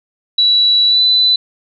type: tone with pitch glide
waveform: sine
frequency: 3930 to 3996 Hz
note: B7 to B7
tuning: -9 to +20 cents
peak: -8 dBFS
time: 0.38-1.36 s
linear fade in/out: 5 ms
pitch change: +29 cents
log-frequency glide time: 0.87-1.02 s
effects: none